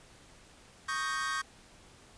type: chord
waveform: 45% pulse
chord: Eb dominant seventh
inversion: third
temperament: equal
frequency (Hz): 1108.7 / 1244.5 / 1568 / 1864.7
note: Db6 / Eb6 / G6 / Bb6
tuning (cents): 0 / 0 / 0 / 0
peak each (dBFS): -36 / -39 / -36 / -39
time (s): 0.88-1.42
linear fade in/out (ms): 10
effects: pink hiss -57 dBFS RMS until 2.17 s + resampled to 22050 Hz